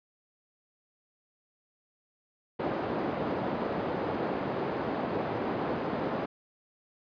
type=band-pass noise; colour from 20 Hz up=white; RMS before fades=-32 dBFS; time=2.59-6.26 s; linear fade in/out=10 ms; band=150 to 640 Hz; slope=12 dB/octave; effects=resampled to 11025 Hz